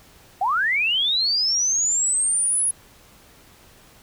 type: linear sweep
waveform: sine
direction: up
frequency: 710 to 10548 Hz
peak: -18 dBFS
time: 0.41-2.71 s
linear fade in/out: 5 ms
effects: pink hiss -51 dBFS RMS until 4.02 s